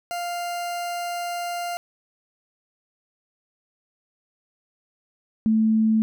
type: tone pair in turn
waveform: 40% pulse / sine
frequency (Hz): 698.5 / 220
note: F5 / A3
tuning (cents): 0 / 0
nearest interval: octave + minor sixth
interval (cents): 2000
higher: first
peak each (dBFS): -26 / -16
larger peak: second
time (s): 0.11-1.77 / 5.46-6.02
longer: first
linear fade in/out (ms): 0
effects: none